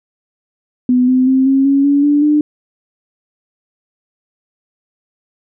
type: tone with pitch steps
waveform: sine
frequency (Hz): 250 / 256.4 / 263 / 269.8 / 276.8 / 283.9 / 291.2 / 298.7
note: B3 / C4 / C4 / C#4 / C#4 / C#4 / D4 / D4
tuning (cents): +21 / -35 / +9 / -47 / -2 / +41 / -15 / +29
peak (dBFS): -8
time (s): 0.89-2.41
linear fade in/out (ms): 2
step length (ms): 190
effects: none